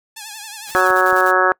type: tone with vibrato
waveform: 5% pulse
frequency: 853 Hz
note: G#5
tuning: 46 cents sharp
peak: -19 dBFS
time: 0.16-0.88 s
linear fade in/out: 10 ms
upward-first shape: triangle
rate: 11 Hz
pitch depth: 100 cents each way
type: noise with tremolo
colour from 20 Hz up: white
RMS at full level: -34 dBFS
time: 0.66-1.34 s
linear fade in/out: 50 ms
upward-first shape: square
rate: 10 Hz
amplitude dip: 65%
type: harmonic tone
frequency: 185 Hz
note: F#3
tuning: in tune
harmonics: 2 / 3 / 4 / 5 / 6 / 7 / 8 / 9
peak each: -20 / -20 / -21 / -23 / -20 / -18 / -21 / -18 dBFS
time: 0.75-1.52 s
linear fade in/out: 0 ms
type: clicks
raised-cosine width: 2 ms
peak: -24 / -22 dBFS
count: 2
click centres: 0.905 / 1.128 s
effects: noise-tail reverb RT60 0.1 s tail -25 dB re dry